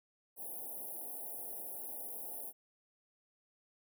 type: band-stop noise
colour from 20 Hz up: white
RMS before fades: -44 dBFS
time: 0.36-2.53 s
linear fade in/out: 50 ms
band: 870 to 9800 Hz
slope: 96 dB/octave
effects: high-pass 300 Hz 12 dB/octave